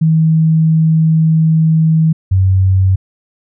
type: tone pair in turn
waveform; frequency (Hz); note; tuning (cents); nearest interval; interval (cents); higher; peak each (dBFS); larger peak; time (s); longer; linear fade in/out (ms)
sine; 160 / 94.73; D#3 / F#2; +49 / +41; major sixth; 908; first; -7; neither; 0.01-2.13 / 2.31-2.96; first; 10
effects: none